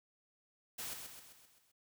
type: noise with echo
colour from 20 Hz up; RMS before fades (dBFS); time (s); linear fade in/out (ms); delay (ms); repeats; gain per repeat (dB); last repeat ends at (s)
white; -43; 0.78-0.94; 10; 130; 6; -5; 1.72
effects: none